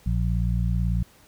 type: harmonic tone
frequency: 58.2 Hz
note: A#1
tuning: 2 cents flat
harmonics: 1 / 2 / 3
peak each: -23 / -26 / -28 dBFS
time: 0.06-1.03 s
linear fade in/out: 5 ms
effects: pink hiss -55 dBFS RMS until 1.27 s